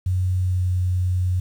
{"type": "tone with pitch glide", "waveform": "sine", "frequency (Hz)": [92, 91], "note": ["F#2", "F#2"], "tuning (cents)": [-9, -28], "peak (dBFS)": -18, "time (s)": [0.06, 1.4], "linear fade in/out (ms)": 5, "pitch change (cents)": -19, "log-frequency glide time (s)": [0.4, 0.65], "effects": ["8-bit"]}